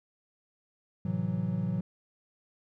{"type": "chord", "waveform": "triangle", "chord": "F# half-diminished seventh", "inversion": "first", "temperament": "equal", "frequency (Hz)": [110, 130.81, 164.81, 185], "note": ["A2", "C3", "E3", "F#3"], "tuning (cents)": [0, 0, 0, 0], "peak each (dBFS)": [-33, -35, -31, -30], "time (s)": [1.05, 1.81], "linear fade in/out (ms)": 5, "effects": []}